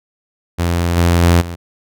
sawtooth tone with level steps, 86 Hz, F2, 26 cents flat, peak -10 / -6 / -4 / -20 dBFS, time 0.58-1.56 s, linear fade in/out 20 ms, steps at 0.96 / 1.22 / 1.4 s, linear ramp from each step 20 ms, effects none

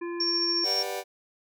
harmonic tone, 344.3 Hz, F4, 25 cents flat, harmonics 1 / 3 / 5 / 7, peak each -31 / -41 / -45 / -48 dBFS, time 0.01-0.65 s, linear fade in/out 10 ms
sine tone with tremolo, 5490 Hz, F8, 31 cents flat, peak -23 dBFS, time 0.2-0.83 s, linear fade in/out 5 ms, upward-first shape sine, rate 14 Hz, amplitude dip 25%
sawtooth chord, G major seventh, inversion none, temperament just, 392 / 490 / 588 / 735 Hz, G4 / B4 / D5 / F#5, 0 / -14 / +2 / -12 cents, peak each -32 dBFS, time 0.63-1.04 s, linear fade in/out 50 ms
effects none

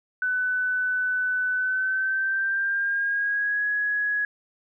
sine tone with pitch glide, 1500 to 1674 Hz, F#6 to G#6, +23 to +13 cents, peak -22 dBFS, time 0.22-4.25 s, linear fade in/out 2 ms, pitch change +190 cents, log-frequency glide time 1.52-3.66 s, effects none

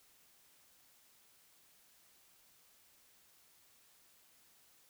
silence, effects white hiss -67 dBFS RMS until 4.89 s

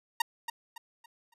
sawtooth tone with echo, 932.3 Hz, A#5, in tune, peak -20 dBFS, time 0.2-0.22 s, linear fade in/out 5 ms, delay 280 ms, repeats 4, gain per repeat -9 dB, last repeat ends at 1.34 s, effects resampled to 32000 Hz

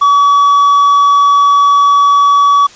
triangle tone, 1138 Hz, C#6, 45 cents sharp, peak -3 dBFS, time 0.01-2.67 s, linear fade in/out 10 ms, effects white hiss -37 dBFS RMS until 2.75 s + resampled to 16000 Hz

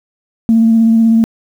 sine tone with vibrato, 226.2 Hz, A3, 48 cents sharp, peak -5 dBFS, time 0.49-1.24 s, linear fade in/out 0 ms, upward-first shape sine, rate 16 Hz, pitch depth 19 cents each way, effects tanh soft clip ceiling -1 dBFS + 7-bit

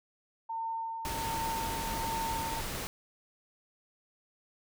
sine tone with tremolo, 906 Hz, A#5, 50 cents flat, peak -32 dBFS, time 0.49-2.61 s, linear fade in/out 10 ms, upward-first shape sine, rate 1.3 Hz, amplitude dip 40%
pink noise, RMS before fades -37 dBFS, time 1.05-2.87 s, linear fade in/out 0 ms
effects none

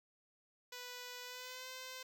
5% pulse tone with pitch glide, 493.9 to 514.9 Hz, B4 to C5, 0 to -28 cents, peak -35 dBFS, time 0.72-2.03 s, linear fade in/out 5 ms, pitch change +72 cents, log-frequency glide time 1.23-1.68 s, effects none

